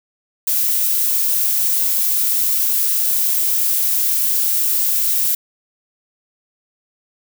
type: noise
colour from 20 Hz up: violet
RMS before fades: -17 dBFS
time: 0.47-5.35 s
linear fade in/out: 5 ms
effects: none